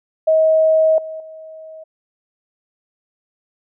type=tone with level steps; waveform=sine; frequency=635 Hz; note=D#5; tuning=35 cents sharp; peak=-10 / -26 / -33 dBFS; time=0.27-1.84 s; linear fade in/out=10 ms; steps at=0.98 / 1.2 s; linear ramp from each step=2 ms; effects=none